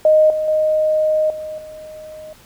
sine tone with level steps, 620 Hz, D#5, 6 cents flat, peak -8 / -17 / -13 / -25 / -32 dBFS, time 0.05-2.33 s, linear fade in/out 2 ms, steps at 0.3 / 0.48 / 1.3 / 1.58 s, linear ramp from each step 2 ms, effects pink hiss -47 dBFS RMS until 2.45 s

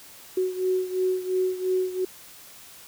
sine beating tone pair, 370 / 372.9 Hz, F#4 / F#4, 0 / +14 cents, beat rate 2.9 Hz, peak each -24 / -28 dBFS, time 0.37-2.05 s, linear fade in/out 5 ms, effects white hiss -47 dBFS RMS until 2.87 s

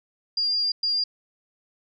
sine tone bursts at uneven times, 4802 Hz, D8, 38 cents sharp, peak -21 dBFS, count 2, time 0.37-0.72 / 0.83-1.04 s, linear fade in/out 5 ms, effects none

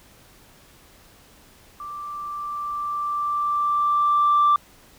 sine tone with level ramp, 1174.7 Hz, D6, in tune, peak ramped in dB -32 to -12 dBFS, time 1.8-4.56 s, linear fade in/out 2 ms, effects tanh soft clip ceiling -11 dBFS + pink hiss -52 dBFS RMS until 4.98 s

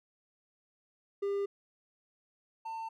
triangle tone pair in turn, 400 / 898 Hz, G4 / A5, +35 / +35 cents, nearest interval octave + major second, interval 1400 cents, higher second, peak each -28 / -35 dBFS, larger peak first, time 1.22-1.46 / 2.65-2.89 s, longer neither, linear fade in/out 10 ms, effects none

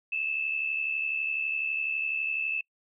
sine tone pair together, 2612 / 2684 Hz, E7 / E7, -17 / +31 cents, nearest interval unison, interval 48 cents, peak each -28 / -35 dBFS, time 0.12-2.61 s, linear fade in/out 5 ms, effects noise-tail reverb RT60 0.1 s tail -24 dB re dry

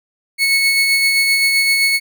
30% pulse tone with tremolo, 2202 Hz, C#7, 12 cents flat, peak -8 dBFS, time 0.38-2 s, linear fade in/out 50 ms, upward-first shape sine, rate 7.7 Hz, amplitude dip 30%, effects none

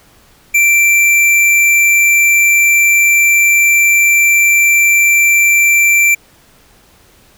sine tone with hard clipping, 2349 Hz, D7, in tune, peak -8 dBFS, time 0.54-6.15 s, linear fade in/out 10 ms, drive 14 dB, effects pink hiss -47 dBFS RMS until 7.37 s

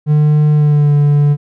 triangle tone with pitch glide, 150.1 to 145.57 Hz, D3 to D3, +38 to -15 cents, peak -5 dBFS, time 0.06-1.37 s, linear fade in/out 50 ms, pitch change -53 cents, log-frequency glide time 0.52-0.94 s, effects none

